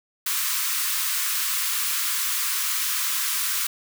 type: high-pass noise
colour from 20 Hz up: white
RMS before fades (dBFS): -25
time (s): 0.26-3.67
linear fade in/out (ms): 5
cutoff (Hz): 1000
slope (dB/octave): 96
effects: none